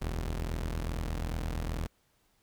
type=tone pair together; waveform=sawtooth; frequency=42.43 / 76.3 Hz; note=F1 / D#2; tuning=-49 / -33 cents; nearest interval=minor seventh; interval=1016 cents; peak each=-29 / -34 dBFS; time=0.01-1.87 s; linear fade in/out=10 ms; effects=pink hiss -71 dBFS RMS until 2.42 s